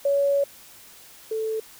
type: tone pair in turn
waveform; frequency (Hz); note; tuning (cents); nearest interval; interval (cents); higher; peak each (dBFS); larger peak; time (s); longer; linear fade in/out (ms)
sine; 562 / 440.3; C#5 / A4; +24 / +1; major third; 423; first; -18 / -24; first; 0.05-0.44 / 1.31-1.6; first; 5
effects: white hiss -48 dBFS RMS until 1.79 s